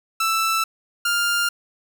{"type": "tone pair in turn", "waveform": "sawtooth", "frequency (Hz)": [1324, 1400], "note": ["E6", "F6"], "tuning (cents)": [7, 4], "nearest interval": "minor second", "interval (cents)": 97, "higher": "second", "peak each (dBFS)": -15, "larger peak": "neither", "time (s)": [[0.2, 0.64], [1.05, 1.49]], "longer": "neither", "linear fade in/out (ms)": 5, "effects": []}